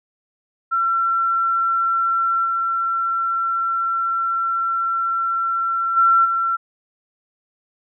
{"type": "tone with level steps", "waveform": "sine", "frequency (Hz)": 1354, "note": "E6", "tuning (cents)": 46, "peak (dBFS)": [-16, -18, -11, -17], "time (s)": [0.71, 6.57], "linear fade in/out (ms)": 20, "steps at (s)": [2.44, 5.96, 6.24], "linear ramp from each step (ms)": 20, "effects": []}